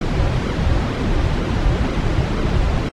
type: noise with flanger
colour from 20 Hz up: brown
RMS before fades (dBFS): -18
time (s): 0.01-2.89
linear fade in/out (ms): 5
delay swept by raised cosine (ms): 1.1 to 4.7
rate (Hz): 2.1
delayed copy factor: -0.55
effects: low-pass 5000 Hz 12 dB/octave + AAC 48 kbps